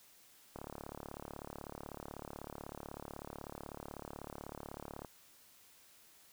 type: click train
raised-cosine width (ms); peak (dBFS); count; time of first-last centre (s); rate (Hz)
1; -30; 163; 0.56-5.048; 36.1
effects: white hiss -63 dBFS RMS until 6.32 s